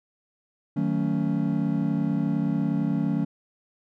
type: chord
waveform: triangle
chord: D# half-diminished seventh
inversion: none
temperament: just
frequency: 155.56 / 186.68 / 224 / 280 Hz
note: D#3 / F#3 / A3 / C#4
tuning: 0 / +16 / +31 / +18 cents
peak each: -26 dBFS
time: 0.76-3.25 s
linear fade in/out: 10 ms
effects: none